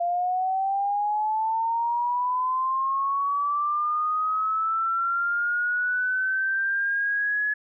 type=linear sweep; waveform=sine; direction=up; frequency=689 to 1700 Hz; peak=-22 dBFS; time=0-7.54 s; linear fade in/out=10 ms; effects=none